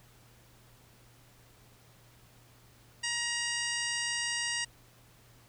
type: harmonic tone with a mistuned harmonic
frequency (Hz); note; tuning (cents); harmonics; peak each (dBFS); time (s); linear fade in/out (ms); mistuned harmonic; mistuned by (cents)
946; A#5; +25; 1 / 2 / 3 / 4 / 5 / 6 / 7 / 8 / 9; -46 / -35 / -37 / -46 / -39 / -40 / -45 / -45 / -40; 3.03-4.65; 10; 8; +34
effects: added 119 Hz sine -61 dBFS peak until 5.48 s + pink hiss -61 dBFS RMS until 5.48 s